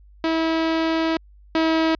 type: tone pair in turn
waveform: sawtooth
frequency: 324.3 / 322.2 Hz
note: E4 / E4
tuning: -28 / -39 cents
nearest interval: unison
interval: 11 cents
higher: first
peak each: -15 / -13 dBFS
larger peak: second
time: 0.24-1.17 / 1.55-1.95 s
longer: first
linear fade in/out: 2 ms
effects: added 50 Hz sine -46 dBFS peak until 1.99 s + resampled to 11025 Hz